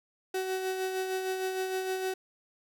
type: tone with tremolo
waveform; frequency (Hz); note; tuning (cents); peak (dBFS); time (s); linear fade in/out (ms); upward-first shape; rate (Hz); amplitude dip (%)
35% pulse; 376.2; F#4; +29; -27; 0.34-2.14; 5; sine; 6.5; 40
effects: none